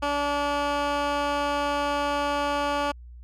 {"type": "tone with band-pass filter", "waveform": "15% pulse", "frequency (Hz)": 288.1, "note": "D4", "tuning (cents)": -33, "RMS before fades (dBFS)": -26, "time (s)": [0.02, 2.92], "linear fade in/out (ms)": 10, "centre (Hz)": 1300, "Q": 0.55, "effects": ["added 60 Hz sine -41 dBFS peak until 3.23 s"]}